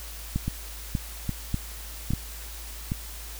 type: two click trains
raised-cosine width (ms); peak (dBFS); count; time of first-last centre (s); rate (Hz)
5; -13 / -14; 4 / 4; 0.36-2.135 / 0.48-2.919; 1.69 / 1.23
effects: added 54 Hz sine -39 dBFS peak until 3.39 s + white hiss -42 dBFS RMS until 3.39 s